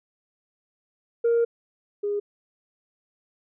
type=tone pair in turn; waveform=sine; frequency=466.9 / 409.8 Hz; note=A#4 / G#4; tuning=+3 / -23 cents; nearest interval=major second; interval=226 cents; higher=first; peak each=-16 / -23 dBFS; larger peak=first; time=1.24-1.45 / 2.03-2.2 s; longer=first; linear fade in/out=10 ms; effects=tanh soft clip ceiling -16 dBFS